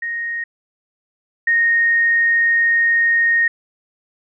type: tone pair in turn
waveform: sine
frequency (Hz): 1864.7 / 1856.5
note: A#6 / A#6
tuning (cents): 0 / -8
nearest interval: unison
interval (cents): 8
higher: first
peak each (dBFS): -21 / -12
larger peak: second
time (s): 0.02-0.44 / 1.47-3.48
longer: second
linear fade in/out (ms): 5
effects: none